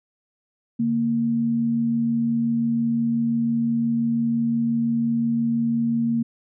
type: tone pair together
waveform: sine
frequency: 146.02 / 231.8 Hz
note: D3 / A#3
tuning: -10 / -10 cents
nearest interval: minor sixth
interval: 800 cents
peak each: -31 / -19 dBFS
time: 0.79-6.23 s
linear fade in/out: 10 ms
effects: none